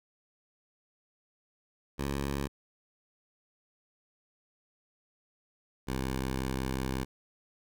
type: tone pair in turn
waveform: 10% pulse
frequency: 69.5 / 65.52 Hz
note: C#2 / C2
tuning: +5 / +3 cents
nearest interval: minor second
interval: 102 cents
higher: first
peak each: -23 / -23 dBFS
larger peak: neither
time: 1.98-2.48 / 5.87-7.05 s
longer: second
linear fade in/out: 20 ms
effects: none